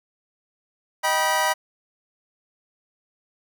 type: chord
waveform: 25% pulse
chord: Eb augmented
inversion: none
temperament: just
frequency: 622.3 / 777.8 / 972.3 Hz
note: Eb5 / G5 / B5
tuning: 0 / -14 / -27 cents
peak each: -22 / -22 / -18 dBFS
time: 1.03-1.54 s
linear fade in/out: 20 ms
effects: none